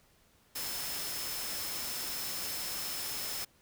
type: tone in noise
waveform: sine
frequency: 5250 Hz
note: E8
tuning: 8 cents flat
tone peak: -42 dBFS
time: 0.55-3.45 s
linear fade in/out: 10 ms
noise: white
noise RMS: -38 dBFS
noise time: 0.55-3.45 s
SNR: -7 dB
effects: pink hiss -66 dBFS RMS until 3.61 s